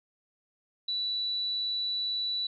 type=tone; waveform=sine; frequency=3951 Hz; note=B7; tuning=in tune; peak=-28 dBFS; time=0.88-2.47 s; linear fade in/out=5 ms; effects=MP3 96 kbps